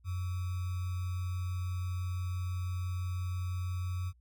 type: tone with sample-and-hold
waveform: sine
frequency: 90.6 Hz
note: F#2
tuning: 36 cents flat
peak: -32 dBFS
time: 0.04-4.13 s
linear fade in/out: 50 ms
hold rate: 1225 Hz
effects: added 60 Hz sine -61 dBFS peak until 4.2 s